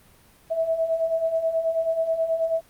sine beating tone pair, 646 / 655.3 Hz, E5 / E5, -35 / -10 cents, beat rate 9.3 Hz, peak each -28 / -22 dBFS, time 0.5-2.61 s, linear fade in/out 20 ms, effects pink hiss -55 dBFS RMS until 2.69 s + Opus 32 kbps

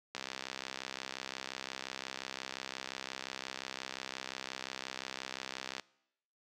click train, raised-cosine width 0.2 ms, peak -21 dBFS, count 372, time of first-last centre 0.15-5.797 s, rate 65.7 Hz, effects noise-tail reverb RT60 0.8 s tail -23 dB re dry + high-pass 200 Hz 12 dB/octave

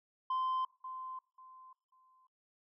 sine tone with echo, 1036 Hz, C6, 17 cents flat, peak -29 dBFS, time 0.3-0.65 s, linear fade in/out 5 ms, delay 540 ms, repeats 3, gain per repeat -12 dB, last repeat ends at 2.27 s, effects noise-tail reverb RT60 0.5 s tail -23 dB re dry + tanh soft clip ceiling -30 dBFS

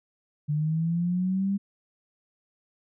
sine linear sweep, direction up, 146.83 to 200.5 Hz, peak -23 dBFS, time 0.48-1.58 s, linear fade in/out 20 ms, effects none

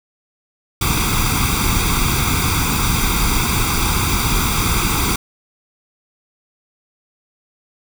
pink noise with comb filter, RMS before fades -17 dBFS, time 0.81-5.16 s, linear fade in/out 5 ms, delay 0.84 ms, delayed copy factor +0.9, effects none

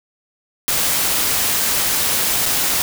white noise with dropouts, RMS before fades -18 dBFS, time 0.68-2.82 s, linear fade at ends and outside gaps 0 ms, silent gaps 2.456-2.461 s, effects none

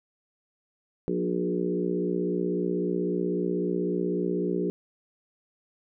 harmonic tone with a mistuned harmonic, 60 Hz, B1, 49 cents flat, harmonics 3 / 4 / 5 / 6 / 7 / 8, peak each -30 / -38 / -32 / -30 / -31 / -37 dBFS, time 1.08-4.7 s, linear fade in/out 0 ms, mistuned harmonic 6, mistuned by +18 cents, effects none

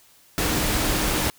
sine tone in noise, 308 Hz, D#4, 17 cents flat, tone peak -31 dBFS, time 0.38-1.3 s, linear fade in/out 0 ms, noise pink, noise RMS -23 dBFS, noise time 0.38-1.3 s, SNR -11 dB, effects white hiss -55 dBFS RMS until 1.38 s

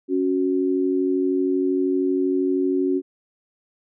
sine tone pair together, 277.2 / 370 Hz, C#4 / F#4, 0 / 0 cents, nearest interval perfect fourth, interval 500 cents, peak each -21 dBFS, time 0.08-3.02 s, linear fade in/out 50 ms, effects none

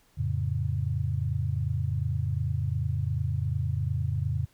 sine chord, F augmented, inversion none, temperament equal, 87.31 / 110 / 138.59 Hz, F2 / A2 / C#3, 0 / 0 / 0 cents, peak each -30 dBFS, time 0.17-4.46 s, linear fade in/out 20 ms, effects pink hiss -64 dBFS RMS until 4.53 s

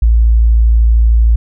sine tone, 56.5 Hz, A1, 47 cents sharp, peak -5 dBFS, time 0.02-1.36 s, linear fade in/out 5 ms, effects none

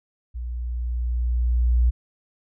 sine tone with level ramp, 60.1 Hz, B1, 46 cents flat, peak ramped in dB -28 to -14 dBFS, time 0.34-1.91 s, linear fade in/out 20 ms, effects none

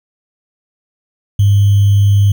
sine tone with sample-and-hold, 100.6 Hz, G2, 45 cents sharp, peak -6 dBFS, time 1.39-2.32 s, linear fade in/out 5 ms, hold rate 3150 Hz, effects none

